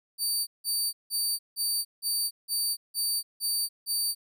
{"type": "tone bursts", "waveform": "20% pulse", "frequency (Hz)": 4610, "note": "D8", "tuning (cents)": -33, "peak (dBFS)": -20, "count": 9, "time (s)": [0.18, 4.15], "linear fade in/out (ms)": 50, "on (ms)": 290, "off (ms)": 170, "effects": []}